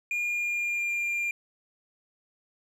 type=tone with pitch glide; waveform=triangle; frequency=2422 to 2394 Hz; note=D#7 to D7; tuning=-47 to +33 cents; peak=-25 dBFS; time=0.11-1.31 s; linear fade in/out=2 ms; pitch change=-20 cents; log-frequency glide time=0.23-1.03 s; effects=none